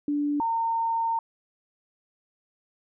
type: tone pair in turn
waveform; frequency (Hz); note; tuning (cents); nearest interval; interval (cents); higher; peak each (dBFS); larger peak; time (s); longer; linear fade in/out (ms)
sine; 291.4 / 913.7; D4 / A#5; -13 / -35; octave + minor sixth; 1978; second; -23; neither; 0.08-0.4 / 0.4-1.19; second; 2
effects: none